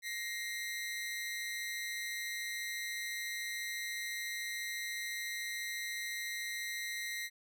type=ring-modulated tone; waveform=sawtooth; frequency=1993 Hz; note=B6; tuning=15 cents sharp; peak=-31 dBFS; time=0.02-7.3 s; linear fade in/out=50 ms; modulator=107 Hz; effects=none